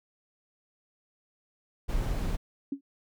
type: noise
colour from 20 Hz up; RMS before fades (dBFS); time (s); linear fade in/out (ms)
brown; -29; 1.88-2.37; 20
type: tone with exponential decay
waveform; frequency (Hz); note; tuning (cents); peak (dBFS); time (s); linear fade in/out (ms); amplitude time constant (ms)
sine; 277.2; C#4; 0; -26; 2.72-2.81; 5; 19
effects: none